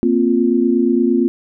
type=chord; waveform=sine; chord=Bb suspended second; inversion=none; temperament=equal; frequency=233.1 / 261.6 / 349.2 Hz; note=Bb3 / C4 / F4; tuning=0 / 0 / 0 cents; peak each=-16 dBFS; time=0.03-1.28 s; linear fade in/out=0 ms; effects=none